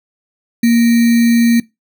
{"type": "tone with sample-and-hold", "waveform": "sine", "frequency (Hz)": 233.7, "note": "A#3", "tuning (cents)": 5, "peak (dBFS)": -7, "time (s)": [0.63, 1.6], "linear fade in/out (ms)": 5, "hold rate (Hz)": 2100, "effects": ["noise-tail reverb RT60 0.2 s tail -21 dB re dry"]}